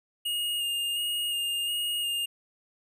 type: tone with vibrato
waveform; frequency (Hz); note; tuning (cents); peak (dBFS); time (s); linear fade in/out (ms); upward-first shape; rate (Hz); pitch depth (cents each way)
square; 2843; F7; +30; -28; 0.25-2.26; 10; square; 1.4; 14
effects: none